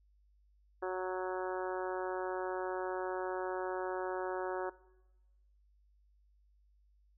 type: harmonic tone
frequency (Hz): 185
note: F#3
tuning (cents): 0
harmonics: 2 / 3 / 4 / 5 / 6 / 7 / 8 / 9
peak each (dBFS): -37 / -41 / -43 / -45 / -47 / -48 / -49 / -50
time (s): 0.82-4.7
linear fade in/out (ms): 10
effects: noise-tail reverb RT60 1.0 s tail -19 dB re dry + added 50 Hz sine -65 dBFS peak until 7.17 s